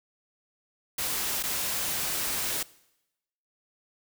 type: noise with dropouts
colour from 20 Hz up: white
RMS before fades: -30 dBFS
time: 0.98-2.63 s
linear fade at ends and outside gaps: 5 ms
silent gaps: 1.427-1.435 s
effects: noise-tail reverb RT60 0.9 s tail -21 dB re dry